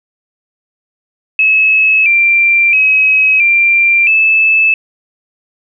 sine tone with pitch steps, 2584 / 2365 / 2550 / 2372 / 2618 Hz, E7 / D7 / D#7 / D7 / E7, -35 / +12 / +42 / +17 / -13 cents, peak -6 dBFS, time 1.39-4.74 s, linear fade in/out 2 ms, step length 670 ms, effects none

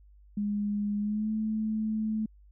sine tone with pitch glide, 206 to 217.4 Hz, G#3 to A3, -14 to -21 cents, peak -27 dBFS, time 0.37-2.26 s, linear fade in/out 5 ms, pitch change +93 cents, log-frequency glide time 0.99-1.31 s, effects added 50 Hz sine -53 dBFS peak until 2.51 s

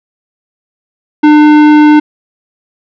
sine tone with tanh clipping, 300.7 Hz, D4, 41 cents sharp, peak -3 dBFS, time 1.23-2 s, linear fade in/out 10 ms, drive 16 dB, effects none

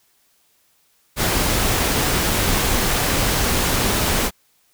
pink noise, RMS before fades -19 dBFS, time 1.16-4.31 s, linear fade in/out 50 ms, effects white hiss -61 dBFS RMS until 4.73 s

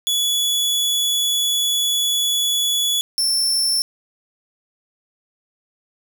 sawtooth tone pair in turn, 3410 / 5377 Hz, G#7 / E8, +45 / +33 cents, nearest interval minor sixth, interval 788 cents, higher second, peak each -14 dBFS, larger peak neither, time 0.07-3.01 / 3.18-3.82 s, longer first, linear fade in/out 0 ms, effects none

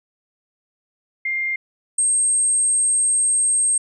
sine tone pair in turn, 2110 / 8440 Hz, C7 / C9, +14 / +14 cents, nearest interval 2 octaves, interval 2400 cents, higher second, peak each -20 / -15 dBFS, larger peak second, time 1.25-1.56 / 1.98-3.78 s, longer second, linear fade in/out 5 ms, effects none

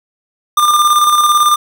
square tone with tremolo, 1199 Hz, D6, 36 cents sharp, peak -7 dBFS, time 0.57-1.56 s, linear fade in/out 5 ms, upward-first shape square, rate 18 Hz, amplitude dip 40%, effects none

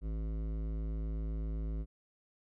sine tone with hard clipping, 53.9 Hz, A1, 35 cents flat, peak -36 dBFS, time 0.01-1.86 s, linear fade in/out 50 ms, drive 14 dB, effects none

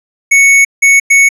square tone bursts at uneven times, 2217 Hz, C#7, in tune, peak -4 dBFS, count 3, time 0.31-0.65 / 0.82-1 / 1.1-1.29 s, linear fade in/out 10 ms, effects low-pass 11000 Hz 12 dB/octave

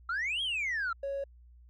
sine exponential two-way sweep, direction up then down, 1318.5 to 3331 to 1318.5 Hz, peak -28 dBFS, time 0.09-0.93 s, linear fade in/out 5 ms, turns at 0.42 s
triangle tone, 554 Hz, C#5, 1 cent flat, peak -29 dBFS, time 1.03-1.24 s, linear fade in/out 5 ms
effects tanh soft clip ceiling -28 dBFS + added 60 Hz sine -53 dBFS peak until 1.69 s

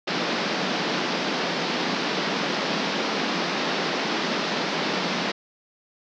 pink band-pass noise, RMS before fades -26 dBFS, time 0.07-5.32 s, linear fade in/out 10 ms, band 170 to 5400 Hz, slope 48 dB/octave, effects none

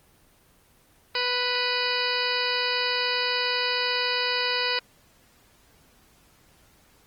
harmonic tone, 493.9 Hz, B4, in tune, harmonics 1 / 2 / 3 / 4 / 5 / 6 / 8 / 9 / 10, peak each -32 / -32 / -32 / -32 / -32 / -32 / -32 / -32 / -32 dBFS, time 1.15-4.79 s, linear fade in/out 2 ms, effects pink hiss -59 dBFS RMS until 7.06 s + Opus 24 kbps

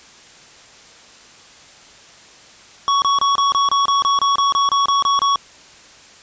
square tone bursts, 1118 Hz, C#6, 14 cents sharp, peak -14 dBFS, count 15, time 2.88-5.358 s, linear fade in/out 0 ms, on 140 ms, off 27 ms, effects white hiss -44 dBFS RMS until 6.22 s + resampled to 16000 Hz

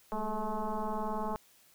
sine tone with frequency modulation, 435.8 Hz, A4, 17 cents flat, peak -31 dBFS, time 0.12-1.36 s, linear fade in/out 0 ms, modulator 213 Hz, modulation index 3.1, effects white hiss -63 dBFS RMS until 1.74 s

